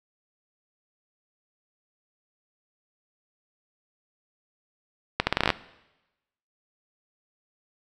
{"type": "accelerating click train", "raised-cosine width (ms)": 0.3, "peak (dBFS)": -4, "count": 10, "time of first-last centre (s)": [5.2, 5.503], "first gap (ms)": 70, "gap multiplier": 0.8, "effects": ["noise-tail reverb RT60 1.0 s tail -19 dB re dry"]}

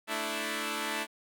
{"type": "chord", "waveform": "5% pulse", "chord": "A suspended fourth", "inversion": "none", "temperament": "equal", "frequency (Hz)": [220, 293.7, 329.6], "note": ["A3", "D4", "E4"], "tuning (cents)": [0, 0, 0], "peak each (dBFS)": -25, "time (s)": [0.07, 1.07], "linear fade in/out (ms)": 50, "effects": []}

